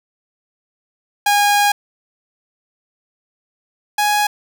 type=tone pair in turn; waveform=sawtooth; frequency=819 / 831.9 Hz; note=G#5 / G#5; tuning=-24 / +3 cents; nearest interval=unison; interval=27 cents; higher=second; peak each=-8 / -10 dBFS; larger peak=first; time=1.26-1.72 / 3.98-4.27 s; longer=first; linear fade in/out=5 ms; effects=none